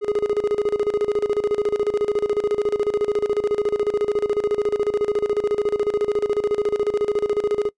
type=tone with tremolo; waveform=triangle; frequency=415.3 Hz; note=G#4; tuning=in tune; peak=-14 dBFS; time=0.01-7.71 s; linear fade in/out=50 ms; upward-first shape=square; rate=14 Hz; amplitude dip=80%; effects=noise-tail reverb RT60 0.1 s tail -25 dB re dry + resampled to 22050 Hz